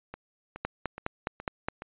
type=two click trains; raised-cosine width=0.5 ms; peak=-14 / -24 dBFS; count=6 / 5; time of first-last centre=0.65-1.685 / 0.14-1.821 s; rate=4.83 / 2.38 Hz; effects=resampled to 8000 Hz